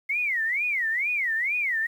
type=tone with vibrato; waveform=sine; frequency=2093 Hz; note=C7; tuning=in tune; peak=-23 dBFS; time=0.09-1.87 s; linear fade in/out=10 ms; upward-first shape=sine; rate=2.2 Hz; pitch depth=290 cents each way; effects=9-bit